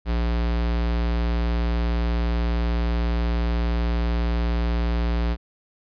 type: tone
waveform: square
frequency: 58.27 Hz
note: A#1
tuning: in tune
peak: -21 dBFS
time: 0.05-5.37 s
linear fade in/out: 50 ms
effects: resampled to 11025 Hz